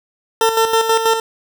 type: tone with tremolo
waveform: 20% pulse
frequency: 450.1 Hz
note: A4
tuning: 39 cents sharp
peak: -6 dBFS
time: 0.41-1.2 s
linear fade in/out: 2 ms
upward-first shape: square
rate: 6.2 Hz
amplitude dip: 55%
effects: none